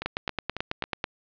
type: two click trains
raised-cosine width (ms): 0.3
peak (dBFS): -16 / -11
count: 4 / 10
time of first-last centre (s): 0.02-0.84 / 0.06-1.041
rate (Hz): 3.66 / 9.17
effects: resampled to 11025 Hz + 7-bit